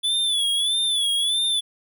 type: tone with vibrato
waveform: square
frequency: 3443 Hz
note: A7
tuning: 38 cents flat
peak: -20 dBFS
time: 0.03-1.61 s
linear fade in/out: 20 ms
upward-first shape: sine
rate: 1.6 Hz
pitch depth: 83 cents each way
effects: none